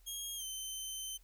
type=tone with pitch glide; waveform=15% pulse; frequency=3263 to 3082 Hz; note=G#7 to G7; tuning=-31 to -30 cents; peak=-33 dBFS; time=0.06-1.18 s; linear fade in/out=20 ms; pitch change=-99 cents; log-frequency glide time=0.36-0.44 s; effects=added 41 Hz sine -60 dBFS peak until 1.23 s + white hiss -71 dBFS RMS until 1.23 s